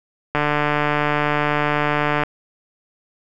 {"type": "click train", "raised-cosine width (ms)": 0.5, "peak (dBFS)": -4, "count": 280, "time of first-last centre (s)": [0.35, 2.235], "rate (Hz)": 148, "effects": []}